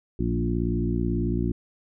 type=harmonic tone with a mistuned harmonic; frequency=58.27 Hz; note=A#1; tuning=in tune; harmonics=1 / 2 / 3 / 4 / 5 / 6; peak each=-28 / -29 / -30 / -30 / -31 / -31 dBFS; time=0.19-1.52 s; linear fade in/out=5 ms; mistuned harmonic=3; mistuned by=+24 cents; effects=none